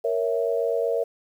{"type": "chord", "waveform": "sine", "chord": "A# diminished", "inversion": "none", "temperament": "equal", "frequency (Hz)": [466.2, 554.4, 659.3], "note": ["A#4", "C#5", "E5"], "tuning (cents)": [0, 0, 0], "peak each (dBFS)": [-24, -27, -27], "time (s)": [0.04, 1.04], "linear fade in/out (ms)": 10, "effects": ["9-bit"]}